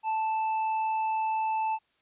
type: tone with tanh clipping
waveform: triangle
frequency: 879 Hz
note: A5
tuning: 2 cents flat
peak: -27 dBFS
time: 0.03-1.79 s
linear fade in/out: 50 ms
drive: 10 dB
effects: white hiss -70 dBFS RMS until 2.01 s + resampled to 8000 Hz